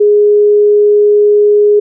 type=tone; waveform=sine; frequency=415.3 Hz; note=G#4; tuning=in tune; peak=-4 dBFS; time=0-1.8 s; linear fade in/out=10 ms; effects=none